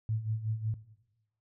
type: tone with tremolo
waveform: sine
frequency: 110 Hz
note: A2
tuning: in tune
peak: -27 dBFS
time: 0.09-0.74 s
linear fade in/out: 0 ms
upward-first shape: sine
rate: 5.4 Hz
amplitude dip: 65%
effects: noise-tail reverb RT60 1.0 s tail -17 dB re dry